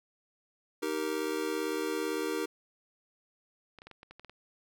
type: chord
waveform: square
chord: Eb major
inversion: none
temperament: just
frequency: 311.1 / 388.9 / 466.7 Hz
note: Eb4 / G4 / Bb4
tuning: 0 / -14 / +2 cents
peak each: -36 dBFS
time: 0.82-2.46 s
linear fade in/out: 10 ms
type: clicks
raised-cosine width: 0.3 ms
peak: -33 dBFS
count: 9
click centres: 3.787 / 3.819 / 3.87 / 3.913 / 4.031 / 4.11 / 4.196 / 4.247 / 4.296 s
effects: none